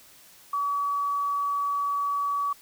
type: tone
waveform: sine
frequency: 1139 Hz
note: C#6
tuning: 47 cents sharp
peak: -24 dBFS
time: 0.53-2.53 s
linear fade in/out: 5 ms
effects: white hiss -53 dBFS RMS until 2.61 s